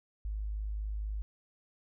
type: tone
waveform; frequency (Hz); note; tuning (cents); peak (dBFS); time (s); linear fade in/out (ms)
sine; 52.1; G#1; +6; -33; 0.25-1.22; 0
effects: none